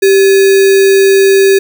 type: tone with sample-and-hold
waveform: sine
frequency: 390 Hz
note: G4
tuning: 9 cents flat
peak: -3 dBFS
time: 0.02-1.59 s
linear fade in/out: 10 ms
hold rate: 2100 Hz
effects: none